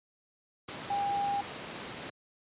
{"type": "tone in noise", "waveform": "sine", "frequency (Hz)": 804, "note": "G5", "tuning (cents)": 44, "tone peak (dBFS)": -28, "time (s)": [0.9, 1.41], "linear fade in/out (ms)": 5, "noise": "pink", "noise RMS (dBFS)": -40, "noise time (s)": [0.68, 2.1], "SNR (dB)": 9, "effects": ["high-pass 150 Hz 12 dB/octave", "resampled to 8000 Hz"]}